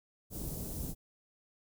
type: band-stop noise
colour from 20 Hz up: pink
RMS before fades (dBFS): -39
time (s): 0.3-0.95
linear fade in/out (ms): 50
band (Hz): 360 to 10000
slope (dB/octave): 12
effects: none